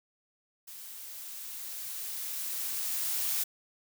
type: noise with level ramp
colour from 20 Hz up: blue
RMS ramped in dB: -46 to -30 dBFS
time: 0.67-3.44 s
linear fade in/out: 10 ms
effects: none